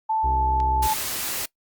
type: tone with pitch glide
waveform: sine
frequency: 880 to 872.9 Hz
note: A5 to A5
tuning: 0 to -14 cents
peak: -20 dBFS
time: 0.09-0.94 s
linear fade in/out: 10 ms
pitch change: -14 cents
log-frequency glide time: 0.21-0.39 s
type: harmonic tone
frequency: 65.41 Hz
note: C2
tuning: in tune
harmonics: 1 / 2 / 4 / 5 / 6 / 7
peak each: -24 / -38 / -44 / -43 / -40 / -48 dBFS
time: 0.23-0.88 s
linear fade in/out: 20 ms
type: click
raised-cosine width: 0.2 ms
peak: -22 dBFS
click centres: 0.602 s
type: noise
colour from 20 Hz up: white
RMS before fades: -28 dBFS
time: 0.82-1.46 s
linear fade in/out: 10 ms
effects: noise-tail reverb RT60 0.1 s tail -21 dB re dry + Opus 48 kbps